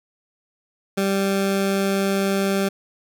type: tone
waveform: 20% pulse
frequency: 195.8 Hz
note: G3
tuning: 2 cents flat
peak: -14 dBFS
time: 0.97-2.69 s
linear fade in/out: 10 ms
effects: none